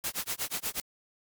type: noise with tremolo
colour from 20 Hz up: white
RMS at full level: -31 dBFS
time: 0.04-0.8 s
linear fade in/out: 0 ms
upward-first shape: sine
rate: 8.3 Hz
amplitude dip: 100%
effects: Opus 48 kbps